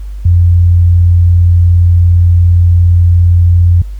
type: tone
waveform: sine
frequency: 87.31 Hz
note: F2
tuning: in tune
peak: -3 dBFS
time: 0.25-3.82 s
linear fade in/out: 5 ms
effects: added 50 Hz sine -19 dBFS peak until 3.99 s + pink hiss -47 dBFS RMS until 3.99 s